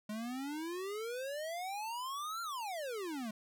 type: exponential two-way sweep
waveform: square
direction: up then down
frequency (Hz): 207.7 to 1396.9 to 207.7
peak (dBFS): -39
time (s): 0.09-3.31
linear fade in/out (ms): 5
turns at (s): 2.42
effects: none